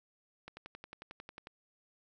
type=click train; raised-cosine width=0.3 ms; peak=-30 dBFS; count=12; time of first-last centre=0.48-1.471 s; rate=11.1 Hz; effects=none